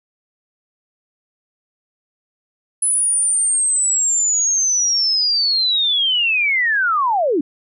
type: linear sweep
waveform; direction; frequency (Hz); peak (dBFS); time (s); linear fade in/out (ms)
sine; down; 10130 to 261.6; -14; 2.82-7.41; 5
effects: none